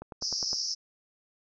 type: click train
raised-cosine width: 1 ms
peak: -26 dBFS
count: 6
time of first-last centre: 0.02-0.531 s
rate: 9.79 Hz
type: band-pass noise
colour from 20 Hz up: white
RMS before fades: -32 dBFS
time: 0.21-0.75 s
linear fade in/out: 20 ms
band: 4900 to 5700 Hz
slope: 96 dB/octave
effects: none